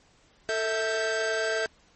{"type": "tone cluster", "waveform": "45% pulse", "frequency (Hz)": [445.4, 653, 1569], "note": ["A4", "E5", "G6"], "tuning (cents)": [21, -17, 1], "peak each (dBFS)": -30, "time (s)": [0.49, 1.66], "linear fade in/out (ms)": 0, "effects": ["pink hiss -61 dBFS RMS until 1.95 s", "MP3 32 kbps"]}